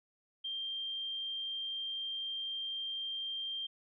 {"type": "tone", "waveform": "sine", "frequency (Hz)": 3176, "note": "G7", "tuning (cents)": 22, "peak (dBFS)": -36, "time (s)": [0.44, 3.67], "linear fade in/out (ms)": 10, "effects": []}